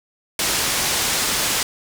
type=low-pass noise; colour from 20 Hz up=white; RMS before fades=-21 dBFS; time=0.39-1.63 s; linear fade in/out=2 ms; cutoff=8600 Hz; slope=12 dB/octave; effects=none